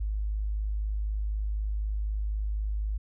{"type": "tone", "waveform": "sine", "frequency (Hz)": 52, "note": "G#1", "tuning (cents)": 3, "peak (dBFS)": -27, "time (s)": [0, 2.98], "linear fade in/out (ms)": 10, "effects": []}